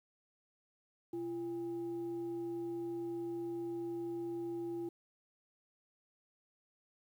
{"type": "tone with frequency modulation", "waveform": "sine", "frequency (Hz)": 341.4, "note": "F4", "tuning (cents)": -39, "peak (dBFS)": -37, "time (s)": [1.13, 4.89], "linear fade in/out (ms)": 5, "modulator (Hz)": 467, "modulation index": 0.29, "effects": ["11-bit"]}